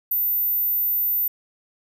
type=tone; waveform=sine; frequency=14160 Hz; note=A9; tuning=10 cents sharp; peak=-19 dBFS; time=0.11-1.28 s; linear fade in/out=5 ms; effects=none